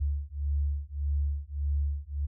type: beating tone pair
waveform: sine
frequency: 71 / 72.7 Hz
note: C#2 / D2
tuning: +42 / -17 cents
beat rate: 1.7 Hz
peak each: -30 dBFS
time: 0-2.27 s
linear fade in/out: 20 ms
effects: none